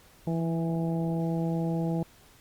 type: harmonic tone with a mistuned harmonic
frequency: 164.81 Hz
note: E3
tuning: in tune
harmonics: 1 / 2 / 3 / 4 / 5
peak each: -27 / -33 / -37 / -39 / -41 dBFS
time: 0.27-2.03 s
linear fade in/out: 2 ms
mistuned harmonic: 1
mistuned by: +18 cents
effects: pink hiss -57 dBFS RMS until 2.4 s + Opus 48 kbps